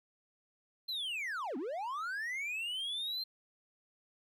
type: linear two-way sweep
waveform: triangle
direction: down then up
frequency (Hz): 4186 to 234.1 to 4186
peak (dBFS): -34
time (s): 0.88-3.24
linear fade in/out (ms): 10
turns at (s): 1.57
effects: none

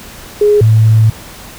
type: tone pair in turn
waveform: sine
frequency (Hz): 416.1 / 110.21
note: G#4 / A2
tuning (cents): +3 / +3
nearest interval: octave + major seventh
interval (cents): 2300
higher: first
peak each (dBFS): -5 / -4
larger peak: second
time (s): 0.41-0.61 / 0.61-1.1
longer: second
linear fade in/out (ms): 5
effects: pink hiss -32 dBFS RMS until 1.58 s

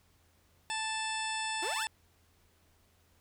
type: harmonic tone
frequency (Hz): 880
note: A5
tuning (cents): 0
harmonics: 1 / 2 / 3 / 4 / 5 / 6 / 8 / 9 / 10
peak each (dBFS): -37 / -40 / -40 / -41 / -49 / -44 / -54 / -44 / -46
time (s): 0.7-1.87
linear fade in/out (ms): 0
type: exponential sweep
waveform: sawtooth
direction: up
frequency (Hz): 311.1 to 1975.5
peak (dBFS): -33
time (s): 1.62-1.85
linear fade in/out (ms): 10
effects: added 84 Hz sine -69 dBFS peak until 3.2 s + pink hiss -69 dBFS RMS until 3.2 s

